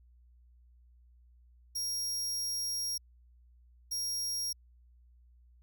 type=tone bursts at uneven times; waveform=sawtooth; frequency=5600 Hz; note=F8; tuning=4 cents sharp; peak=-30 dBFS; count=2; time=1.75-2.98 / 3.91-4.53 s; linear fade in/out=10 ms; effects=added 60 Hz sine -58 dBFS peak until 5.62 s